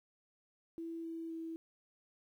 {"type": "tone with pitch steps", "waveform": "sine", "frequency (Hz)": [331, 328.9, 326.8], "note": ["E4", "E4", "E4"], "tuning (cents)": [7, -4, -15], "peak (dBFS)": -40, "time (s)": [0.78, 1.56], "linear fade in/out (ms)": 0, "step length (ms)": 260, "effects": ["12-bit"]}